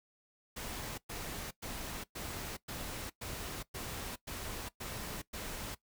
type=noise bursts; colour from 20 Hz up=pink; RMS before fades=-42 dBFS; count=10; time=0.56-5.75 s; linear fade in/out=10 ms; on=420 ms; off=110 ms; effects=noise-tail reverb RT60 0.1 s tail -18 dB re dry